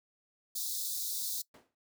white high-pass noise, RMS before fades -36 dBFS, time 0.55-1.42 s, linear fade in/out 10 ms, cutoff 3600 Hz, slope 96 dB/octave
brown noise with exponential decay, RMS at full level -39 dBFS, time 1.54-1.75 s, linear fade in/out 5 ms, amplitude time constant 45 ms
effects noise-tail reverb RT60 0.1 s tail -20 dB re dry + high-pass 300 Hz 12 dB/octave

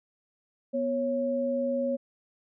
sine tone pair together, 245.8 / 550.6 Hz, B3 / C#5, -8 / -12 cents, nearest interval octave + major second, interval 1396 cents, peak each -30 / -27 dBFS, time 0.73-1.97 s, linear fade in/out 20 ms, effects none

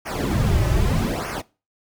brown noise with flanger, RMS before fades -21 dBFS, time 0.05-1.42 s, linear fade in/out 20 ms, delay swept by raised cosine 0.25 to 4.35 ms, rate 0.81 Hz, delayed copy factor -0.95, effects noise-tail reverb RT60 0.3 s tail -21 dB re dry

